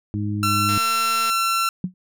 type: harmonic tone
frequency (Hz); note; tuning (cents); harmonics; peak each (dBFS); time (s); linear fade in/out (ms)
103.83; G#2; 0; 1 / 2 / 3; -24 / -27 / -29; 0.14-0.78; 0
type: tone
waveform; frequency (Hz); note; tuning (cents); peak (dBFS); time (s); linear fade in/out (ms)
sawtooth; 1350; E6; +41; -15; 0.43-1.69; 2
type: click train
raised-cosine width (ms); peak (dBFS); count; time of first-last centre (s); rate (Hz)
0.2; -16; 141; 0.69-1.299; 230
type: tone with exponential decay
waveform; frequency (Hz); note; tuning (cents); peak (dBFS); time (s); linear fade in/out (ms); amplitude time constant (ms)
sine; 182.9; F#3; -20; -17; 1.84-1.94; 2; 20
effects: none